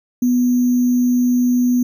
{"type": "tone with sample-and-hold", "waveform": "sine", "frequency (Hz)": 246.9, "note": "B3", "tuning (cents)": 0, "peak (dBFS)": -12, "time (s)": [0.22, 1.83], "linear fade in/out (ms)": 5, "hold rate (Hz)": 6300, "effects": []}